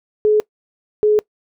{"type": "tone pair in turn", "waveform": "sine", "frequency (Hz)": [425.2, 423], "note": ["G#4", "G#4"], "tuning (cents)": [41, 32], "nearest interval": "unison", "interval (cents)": 9, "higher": "first", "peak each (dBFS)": -10, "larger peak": "neither", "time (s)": [[0.25, 0.4], [1.03, 1.19]], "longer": "second", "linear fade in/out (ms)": 0, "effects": ["noise-tail reverb RT60 0.1 s tail -23 dB re dry"]}